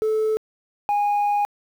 sine tone pair in turn, 435.4 / 821.9 Hz, A4 / G#5, -18 / -18 cents, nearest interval major seventh, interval 1100 cents, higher second, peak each -16 / -15 dBFS, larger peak second, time 0.02-0.37 / 0.89-1.45 s, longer second, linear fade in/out 0 ms, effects tanh soft clip ceiling -17 dBFS + 8-bit

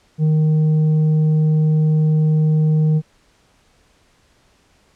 sine tone with tanh clipping, 155.2 Hz, D#3, 4 cents flat, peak -13 dBFS, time 0.18-3.02 s, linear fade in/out 50 ms, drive 4 dB, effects pink hiss -57 dBFS RMS until 4.95 s + low-pass 8000 Hz 12 dB/octave

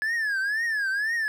triangle tone with vibrato, 1700 Hz, G#6, 40 cents sharp, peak -22 dBFS, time 0.02-1.28 s, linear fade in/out 0 ms, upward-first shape triangle, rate 2 Hz, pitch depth 190 cents each way, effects none

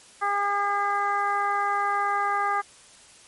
harmonic tone, 404.7 Hz, G#4, 45 cents flat, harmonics 1 / 2 / 3 / 4 / 5, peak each -36 / -26 / -25 / -31 / -35 dBFS, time 0.21-2.62 s, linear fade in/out 20 ms, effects white hiss -51 dBFS RMS until 3.27 s + MP3 48 kbps

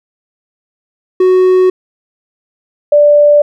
triangle / sine tone pair in turn, 370 / 587.3 Hz, F#4 / D5, 0 / 0 cents, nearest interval minor sixth, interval 800 cents, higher second, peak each -3 dBFS, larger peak neither, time 1.2-1.7 / 2.92-3.42 s, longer neither, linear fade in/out 5 ms, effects none

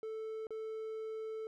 triangle tone with dropouts, 440 Hz, A4, in tune, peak -37 dBFS, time 0.03-1.47 s, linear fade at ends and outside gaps 1 ms, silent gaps 0.469-0.506 s, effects none

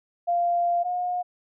sine tone pair in turn, 695 / 717.8 Hz, F5 / F5, -9 / +47 cents, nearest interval minor second, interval 56 cents, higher second, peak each -20 / -24 dBFS, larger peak first, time 0.27-0.84 / 0.84-1.23 s, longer first, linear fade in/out 20 ms, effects none

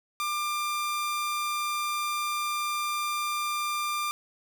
sawtooth tone, 1193 Hz, D6, 27 cents sharp, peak -24 dBFS, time 0.2-4.11 s, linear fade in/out 0 ms, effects none

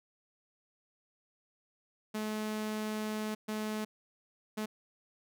sawtooth tone bursts at uneven times, 214.8 Hz, A3, 41 cents flat, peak -30 dBFS, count 3, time 2.14-3.35 / 3.48-3.85 / 4.57-4.66 s, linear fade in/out 10 ms, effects none

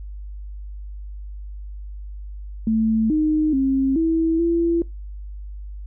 sine tone with pitch steps, 221.5 / 308.3 / 268.2 / 325.8 / 337.3 Hz, A3 / D#4 / C4 / E4 / E4, +12 / -16 / +43 / -20 / +40 cents, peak -16 dBFS, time 2.67-4.82 s, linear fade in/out 2 ms, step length 430 ms, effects noise-tail reverb RT60 0.2 s tail -23 dB re dry + added 50 Hz sine -31 dBFS peak until 5.86 s

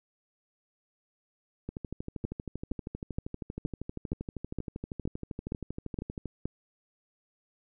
two click trains, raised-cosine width 3 ms, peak -23 / -19 dBFS, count 59 / 10, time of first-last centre 1.69-6.257 / 2.25-6.456 s, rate 12.7 / 2.14 Hz, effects none

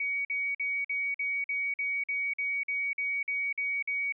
sine tone bursts, 2252 Hz, C#7, 27 cents sharp, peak -28 dBFS, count 14, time 0-4.124 s, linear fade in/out 5 ms, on 250 ms, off 48 ms, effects none

